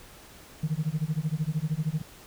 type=tone with tremolo; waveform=sine; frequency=155.56 Hz; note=D#3; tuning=in tune; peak=-21 dBFS; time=0.63-2.02 s; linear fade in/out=5 ms; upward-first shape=sine; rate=13 Hz; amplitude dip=100%; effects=tanh soft clip ceiling -20 dBFS + pink hiss -50 dBFS RMS until 2.26 s